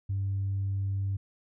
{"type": "tone", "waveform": "sine", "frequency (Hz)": 98, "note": "G2", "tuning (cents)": 0, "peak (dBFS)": -26, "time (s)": [0.09, 1.17], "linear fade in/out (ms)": 10, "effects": ["tanh soft clip ceiling -24 dBFS"]}